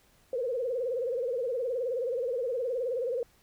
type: tone with vibrato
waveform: sine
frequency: 493.9 Hz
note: B4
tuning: in tune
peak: -28 dBFS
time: 0.33-3.23 s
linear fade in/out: 2 ms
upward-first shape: sine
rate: 19 Hz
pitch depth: 130 cents each way
effects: pink hiss -64 dBFS RMS until 3.42 s